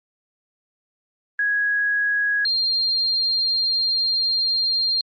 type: tone pair in turn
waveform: sine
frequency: 1661.2 / 4196 Hz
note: G#6 / C8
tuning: 0 / +4 cents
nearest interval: octave + major third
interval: 1604 cents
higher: second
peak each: -18 dBFS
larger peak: neither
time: 1.39-2.45 / 2.45-5.01 s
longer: second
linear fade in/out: 2 ms
effects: Opus 32 kbps